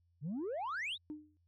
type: exponential sweep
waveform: sine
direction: up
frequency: 130.81 to 3951 Hz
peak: -34 dBFS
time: 0.21-0.98 s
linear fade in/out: 50 ms
type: tone with exponential decay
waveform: sine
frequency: 303 Hz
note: D#4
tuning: 46 cents flat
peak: -37 dBFS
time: 1.1-1.37 s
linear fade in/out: 0 ms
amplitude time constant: 58 ms
effects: tanh soft clip ceiling -35 dBFS + added 86 Hz sine -70 dBFS peak until 1.47 s